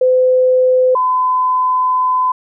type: tone pair in turn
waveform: sine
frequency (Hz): 510 / 1014.4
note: C5 / B5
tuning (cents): -44 / +46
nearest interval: octave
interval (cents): 1190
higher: second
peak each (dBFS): -8 / -11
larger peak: first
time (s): 0.01-0.95 / 0.95-2.32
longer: second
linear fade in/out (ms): 5
effects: none